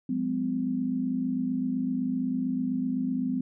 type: tone cluster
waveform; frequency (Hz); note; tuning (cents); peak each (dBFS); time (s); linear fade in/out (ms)
sine; 179.9 / 207.3 / 255.6; F#3 / G#3 / C4; -48 / -3 / -40; -34 / -33 / -27; 0.09-3.41; 5
effects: none